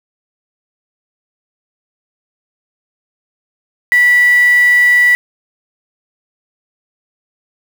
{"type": "tone with quantisation", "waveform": "sine", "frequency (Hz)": 1958, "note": "B6", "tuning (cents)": -15, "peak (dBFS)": -6, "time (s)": [3.92, 5.15], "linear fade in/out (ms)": 0, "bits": 4, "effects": []}